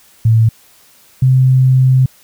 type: tone pair in turn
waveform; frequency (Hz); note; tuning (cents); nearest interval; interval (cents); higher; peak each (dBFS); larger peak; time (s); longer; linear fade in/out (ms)
sine; 112.6 / 129.99; A2 / C3; +40 / -11; major second; 249; second; -6; neither; 0.25-0.49 / 1.22-2.06; second; 5
effects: white hiss -47 dBFS RMS until 2.23 s